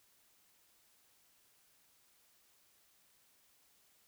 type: silence
effects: white hiss -70 dBFS RMS until 4.07 s